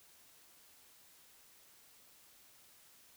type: silence
effects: white hiss -63 dBFS RMS until 3.16 s